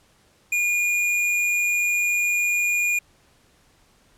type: tone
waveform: square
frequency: 2431 Hz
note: D#7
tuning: 41 cents flat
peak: -20 dBFS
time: 0.52-2.99 s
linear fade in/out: 5 ms
effects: pink hiss -59 dBFS RMS until 4.17 s + low-pass 11000 Hz 12 dB/octave